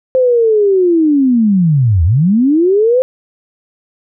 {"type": "linear two-way sweep", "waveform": "sine", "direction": "down then up", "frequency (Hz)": [523.3, 76.9, 523.3], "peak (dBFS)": -7, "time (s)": [0.15, 3.02], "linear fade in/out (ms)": 0, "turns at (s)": 2.04, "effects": []}